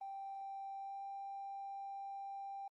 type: tone with pitch glide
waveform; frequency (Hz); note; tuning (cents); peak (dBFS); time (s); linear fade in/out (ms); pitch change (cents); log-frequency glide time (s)
triangle; 784 to 789.5; G5 to G5; 0 to +12; -40; 0.01-2.68; 5; +12; 0.77-1.02
effects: tanh soft clip ceiling -41 dBFS + Opus 24 kbps